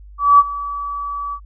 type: tone with ADSR envelope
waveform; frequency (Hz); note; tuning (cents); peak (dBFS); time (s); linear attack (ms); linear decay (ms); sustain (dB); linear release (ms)
sine; 1147; D6; -41; -4; 0.18-1.4; 210; 37; -18; 69
effects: added 50 Hz sine -37 dBFS peak until 1.45 s